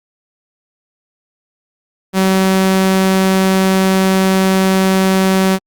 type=tone; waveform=sawtooth; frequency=190 Hz; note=F#3; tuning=46 cents sharp; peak=-6 dBFS; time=2.13-5.59 s; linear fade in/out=50 ms; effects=Opus 48 kbps